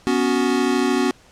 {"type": "chord", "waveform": "square", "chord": "B suspended second", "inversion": "none", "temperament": "equal with one note detuned", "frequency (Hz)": [246.9, 280.1, 370], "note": ["B3", "C#4", "F#4"], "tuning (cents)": [0, 18, 0], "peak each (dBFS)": -22, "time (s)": [0.07, 1.11], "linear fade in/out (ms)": 0, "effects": ["pink hiss -51 dBFS RMS until 1.31 s", "low-pass 8000 Hz 12 dB/octave"]}